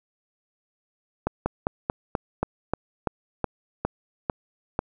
slowing click train, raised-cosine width 1 ms, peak -9 dBFS, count 12, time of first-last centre 1.27-4.791 s, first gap 190 ms, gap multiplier 1.1, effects none

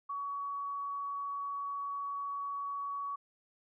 sine tone, 1127 Hz, C#6, 28 cents sharp, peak -35 dBFS, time 0.09-3.16 s, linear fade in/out 10 ms, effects none

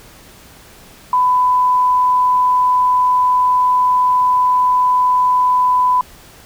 sine tone, 1000 Hz, B5, 21 cents sharp, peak -10 dBFS, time 1.13-6.01 s, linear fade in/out 2 ms, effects pink hiss -42 dBFS RMS until 6.45 s

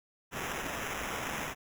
white noise with sample-and-hold, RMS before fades -37 dBFS, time 0.31-1.55 s, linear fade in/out 50 ms, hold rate 4410 Hz, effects none

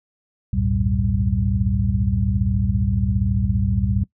sine tone cluster, 63.7 / 84.9 / 102.4 / 117.2 / 193.8 Hz, C2 / F2 / G#2 / A#2 / G3, -46 / -48 / -24 / +10 / -20 cents, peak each -24 dBFS, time 0.53-4.04 s, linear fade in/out 5 ms, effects noise-tail reverb RT60 0.1 s tail -19 dB re dry

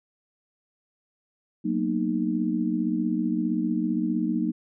sine chord, B major seventh, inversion second, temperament just, 185.21 / 231.5 / 246.9 / 308.7 Hz, F#3 / A#3 / B3 / D#4, +2 / -12 / 0 / -14 cents, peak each -29 / -27 / -33 / -27 dBFS, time 1.64-4.52 s, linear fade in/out 20 ms, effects none

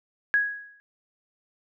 sine tone with exponential decay, 1661.2 Hz, G#6, in tune, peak -16 dBFS, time 0.34-0.8 s, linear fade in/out 0 ms, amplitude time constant 100 ms, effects none

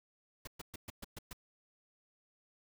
pink noise bursts, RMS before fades -45 dBFS, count 7, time 0.45-1.331 s, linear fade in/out 5 ms, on 23 ms, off 120 ms, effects none

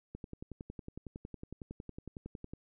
click train, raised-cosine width 3 ms, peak -30 dBFS, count 27, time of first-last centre 0.15-2.535 s, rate 10.9 Hz, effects none

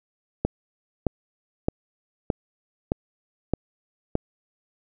click train, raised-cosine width 2 ms, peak -8 dBFS, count 7, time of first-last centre 0.45-4.154 s, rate 1.62 Hz, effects none

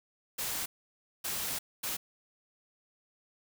white noise bursts at uneven times, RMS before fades -35 dBFS, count 3, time 0.38-0.66 / 1.24-1.59 / 1.83-1.97 s, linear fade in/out 10 ms, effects none

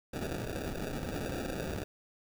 white noise with sample-and-hold, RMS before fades -37 dBFS, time 0.13-1.84 s, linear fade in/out 5 ms, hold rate 1050 Hz, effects none

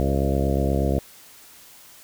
harmonic tone with a mistuned harmonic, 68.3 Hz, C#2, 25 cents flat, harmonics 1 / 2 / 3 / 4 / 5 / 6 / 7 / 8 / 9 / 10, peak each -23 / -26 / -28 / -29 / -30 / -31 / -31 / -32 / -33 / -33 dBFS, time 0-0.99 s, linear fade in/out 0 ms, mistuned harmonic 8, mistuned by +17 cents, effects white hiss -48 dBFS RMS until 2.03 s

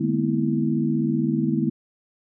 sine tone cluster, 150.2 / 210 / 230.2 / 251 / 326.5 Hz, D3 / G#3 / A#3 / B3 / E4, +39 / +19 / -22 / +28 / -17 cents, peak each -26 dBFS, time 0-1.7 s, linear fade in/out 10 ms, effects none

